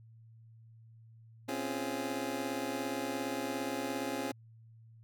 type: chord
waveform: 25% pulse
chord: Db major seventh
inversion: third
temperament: just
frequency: 259.9 / 277.2 / 346.5 / 415.8 Hz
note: C4 / Db4 / F4 / Ab4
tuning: -11 / 0 / -14 / +2 cents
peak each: -36 / -35 / -38 / -39 dBFS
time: 1.48-4.32 s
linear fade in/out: 10 ms
effects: added 113 Hz sine -54 dBFS peak until 5.03 s